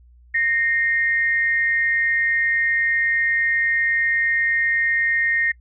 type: tone pair together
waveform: sine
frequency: 1848.2 / 2100 Hz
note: A#6 / C7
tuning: -15 / +6 cents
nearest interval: major second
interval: 221 cents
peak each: -18 / -24 dBFS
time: 0.34-5.52 s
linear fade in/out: 10 ms
effects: noise-tail reverb RT60 0.1 s tail -23 dB re dry + added 60 Hz sine -47 dBFS peak until 5.6 s